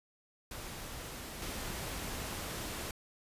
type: noise with level steps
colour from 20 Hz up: pink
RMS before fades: -44 / -40 dBFS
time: 0.51-2.91 s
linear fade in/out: 2 ms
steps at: 1.42 s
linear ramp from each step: 2 ms
effects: resampled to 32000 Hz